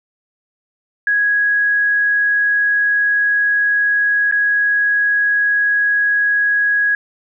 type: tone with dropouts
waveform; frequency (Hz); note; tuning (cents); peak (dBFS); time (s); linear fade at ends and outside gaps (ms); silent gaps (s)
sine; 1661.2; G#6; 0; -12; 1.07-6.95; 2; 4.313-4.323
effects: none